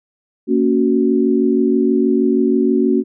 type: chord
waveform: sine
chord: F# major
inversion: first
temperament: just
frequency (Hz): 231.2 / 277.5 / 370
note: A#3 / C#4 / F#4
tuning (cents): -14 / +2 / 0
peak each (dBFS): -16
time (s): 0.47-3.04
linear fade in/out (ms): 50
effects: none